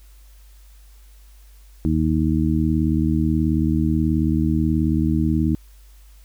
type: harmonic tone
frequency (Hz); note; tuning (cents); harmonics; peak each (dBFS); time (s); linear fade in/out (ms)
78.5; D#2; +16; 1 / 2 / 3 / 4; -22 / -22 / -22 / -22; 1.85-5.55; 0
effects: added 50 Hz sine -44 dBFS peak until 6.24 s + white hiss -57 dBFS RMS until 6.24 s